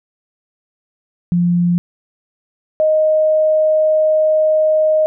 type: tone pair in turn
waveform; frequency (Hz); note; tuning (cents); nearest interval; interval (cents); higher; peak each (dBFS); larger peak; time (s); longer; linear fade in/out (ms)
sine; 174.61 / 622.2; F3 / D#5; 0 / 0; octave + minor seventh; 2200; second; -11 / -10; second; 1.32-1.78 / 2.8-5.06; second; 0
effects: none